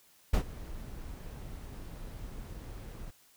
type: noise with ADSR envelope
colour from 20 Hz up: brown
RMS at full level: -23 dBFS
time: 0.33-3.11 s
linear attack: 11 ms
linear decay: 87 ms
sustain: -20 dB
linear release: 7 ms
effects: white hiss -63 dBFS RMS until 3.36 s